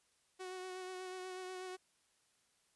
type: tone with vibrato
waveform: sawtooth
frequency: 370 Hz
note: F#4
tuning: in tune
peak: -40 dBFS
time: 0.39-1.77 s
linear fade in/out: 20 ms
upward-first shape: sine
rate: 8.2 Hz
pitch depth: 21 cents each way
effects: white hiss -75 dBFS RMS until 2.75 s + resampled to 24000 Hz